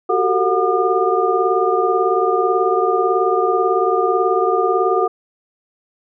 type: tone cluster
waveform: sine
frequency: 368.7 / 386.9 / 449.9 / 726 / 1208 Hz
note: F#4 / G4 / A4 / F#5 / D6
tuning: -6 / -23 / +39 / -33 / +48 cents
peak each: -20 dBFS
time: 0.09-5.08 s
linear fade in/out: 10 ms
effects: none